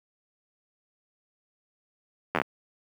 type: slowing click train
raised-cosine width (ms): 0.5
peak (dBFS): -9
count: 6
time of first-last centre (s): 2.35-2.416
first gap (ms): 11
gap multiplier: 1.09
effects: high-pass 150 Hz 12 dB/octave + 8-bit